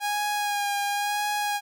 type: tone with vibrato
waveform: sawtooth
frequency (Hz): 820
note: G#5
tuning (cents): -22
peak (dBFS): -21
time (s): 0-1.61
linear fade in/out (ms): 50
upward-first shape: sine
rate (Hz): 0.96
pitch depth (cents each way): 23
effects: none

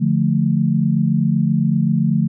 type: chord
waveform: sine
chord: D minor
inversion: none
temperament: equal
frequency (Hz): 146.83 / 174.61 / 220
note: D3 / F3 / A3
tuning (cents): 0 / 0 / 0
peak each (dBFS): -18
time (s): 0-2.28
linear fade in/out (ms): 20
effects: none

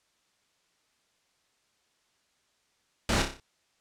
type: noise with echo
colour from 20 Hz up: pink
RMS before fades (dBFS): -26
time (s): 3.09-3.22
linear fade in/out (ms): 2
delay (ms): 30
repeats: 6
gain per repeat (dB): -5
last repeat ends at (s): 3.4
effects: white hiss -71 dBFS RMS until 3.8 s + low-pass 7000 Hz 12 dB/octave

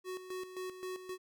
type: tone with tremolo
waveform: square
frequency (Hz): 370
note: F#4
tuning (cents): 0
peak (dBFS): -39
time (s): 0.04-1.18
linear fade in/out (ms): 50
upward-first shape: square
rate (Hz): 3.8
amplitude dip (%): 65
effects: none

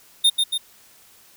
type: tone with echo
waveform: square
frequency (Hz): 3654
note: A#7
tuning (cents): -35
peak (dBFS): -13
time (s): 0.24-0.3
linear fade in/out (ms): 10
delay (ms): 140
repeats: 2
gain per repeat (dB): -4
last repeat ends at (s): 0.58
effects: white hiss -52 dBFS RMS until 1.36 s

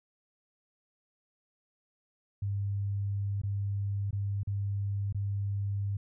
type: tone with dropouts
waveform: sine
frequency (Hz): 100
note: G2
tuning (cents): +35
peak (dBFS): -29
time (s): 2.42-5.97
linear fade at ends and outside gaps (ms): 5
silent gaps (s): 3.417-3.434 / 4.109-4.128 / 4.433-4.472 / 5.126-5.146
effects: none

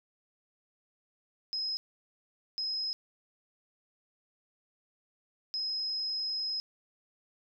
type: tone bursts at uneven times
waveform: sine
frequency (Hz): 5110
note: D#8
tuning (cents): +45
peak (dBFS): -31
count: 3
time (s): 1.53-1.77 / 2.58-2.93 / 5.54-6.6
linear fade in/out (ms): 0
effects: none

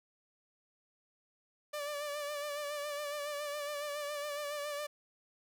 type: tone with vibrato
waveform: sawtooth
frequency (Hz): 585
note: D5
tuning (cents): -7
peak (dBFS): -33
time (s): 1.73-4.87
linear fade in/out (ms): 10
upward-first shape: sine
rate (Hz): 7.2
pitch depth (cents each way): 41
effects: none

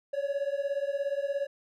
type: beating tone pair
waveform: triangle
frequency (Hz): 554.4 / 571.4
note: C#5 / D5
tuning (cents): 0 / -48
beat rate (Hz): 17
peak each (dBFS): -29 / -30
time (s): 0.13-1.47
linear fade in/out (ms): 10
effects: none

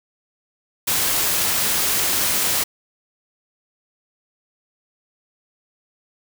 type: noise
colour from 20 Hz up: white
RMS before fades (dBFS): -20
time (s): 0.87-2.64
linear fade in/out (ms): 10
effects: none

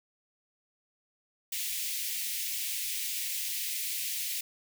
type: high-pass noise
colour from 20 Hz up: white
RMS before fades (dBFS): -34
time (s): 1.52-4.41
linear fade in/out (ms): 5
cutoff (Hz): 2000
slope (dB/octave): 48
effects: none

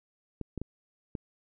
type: clicks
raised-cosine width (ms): 3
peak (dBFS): -22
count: 4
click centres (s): 0.413 / 0.577 / 0.616 / 1.152
effects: none

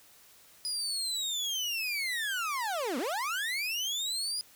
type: linear two-way sweep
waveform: 30% pulse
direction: down then up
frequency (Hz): 4978 to 223.6 to 4978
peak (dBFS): -28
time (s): 0.65-4.41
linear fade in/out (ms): 0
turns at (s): 2.98
effects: white hiss -58 dBFS RMS until 4.55 s

